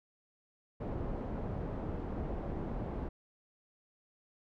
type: low-pass noise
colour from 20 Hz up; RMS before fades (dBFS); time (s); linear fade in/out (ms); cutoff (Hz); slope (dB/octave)
pink; -38; 0.8-3.09; 10; 660; 12
effects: none